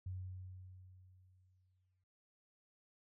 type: tone with exponential decay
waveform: sine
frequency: 92.5 Hz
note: F#2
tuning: in tune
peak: -40 dBFS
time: 0.06-2.04 s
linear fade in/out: 5 ms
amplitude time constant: 430 ms
effects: noise-tail reverb RT60 1.0 s tail -22 dB re dry